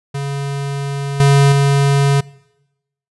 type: tone with level steps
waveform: square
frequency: 140 Hz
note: C#3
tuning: 18 cents sharp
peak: -20 / -8 / -11 dBFS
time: 0.14-2.21 s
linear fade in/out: 10 ms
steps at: 1.2 / 1.52 s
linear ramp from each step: 2 ms
effects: noise-tail reverb RT60 0.9 s tail -22 dB re dry + resampled to 24000 Hz